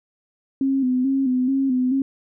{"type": "tone with vibrato", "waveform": "sine", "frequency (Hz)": 261.6, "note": "C4", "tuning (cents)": 0, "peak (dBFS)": -17, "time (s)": [0.61, 2.02], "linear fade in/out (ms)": 2, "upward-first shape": "square", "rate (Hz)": 2.3, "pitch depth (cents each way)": 56, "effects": []}